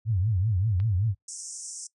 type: tone with vibrato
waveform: sine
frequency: 100.6 Hz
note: G2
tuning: 45 cents sharp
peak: -22 dBFS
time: 0.05-1.15 s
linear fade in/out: 50 ms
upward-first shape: triangle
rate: 5.2 Hz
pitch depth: 280 cents each way
type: click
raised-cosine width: 0.3 ms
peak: -30 dBFS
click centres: 0.801 s
type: band-pass noise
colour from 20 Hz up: white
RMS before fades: -39 dBFS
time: 1.28-1.87 s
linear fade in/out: 5 ms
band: 5400 to 9100 Hz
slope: 96 dB/octave
effects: noise-tail reverb RT60 0.1 s tail -19 dB re dry